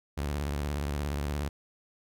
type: tone with vibrato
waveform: sawtooth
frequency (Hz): 72.2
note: D2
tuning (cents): -29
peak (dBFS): -26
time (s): 0.17-1.49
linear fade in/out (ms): 10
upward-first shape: sine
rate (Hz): 17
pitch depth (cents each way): 140
effects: none